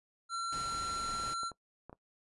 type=tone; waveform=square; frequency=1360 Hz; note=F6; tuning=46 cents flat; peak=-35 dBFS; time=0.29-1.52 s; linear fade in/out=50 ms
type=noise; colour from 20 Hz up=pink; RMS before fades=-46 dBFS; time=0.52-1.34 s; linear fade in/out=5 ms
type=clicks; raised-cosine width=1 ms; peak=-34 dBFS; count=8; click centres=1.093 / 1.199 / 1.237 / 1.279 / 1.433 / 1.517 / 1.896 / 1.929 s
effects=noise-tail reverb RT60 0.1 s tail -20 dB re dry + resampled to 24000 Hz